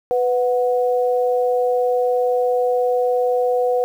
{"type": "tone pair together", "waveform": "sine", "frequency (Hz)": [497, 734], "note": ["B4", "F#5"], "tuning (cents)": [11, -14], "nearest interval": "perfect fifth", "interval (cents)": 675, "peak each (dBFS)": [-16, -22], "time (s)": [0.11, 3.84], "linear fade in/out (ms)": 0, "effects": ["8-bit"]}